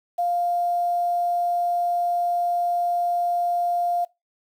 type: tone with quantisation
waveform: sine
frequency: 700 Hz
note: F5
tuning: 4 cents sharp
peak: -20 dBFS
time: 0.18-4.05 s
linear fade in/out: 10 ms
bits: 8
effects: noise-tail reverb RT60 0.2 s tail -21 dB re dry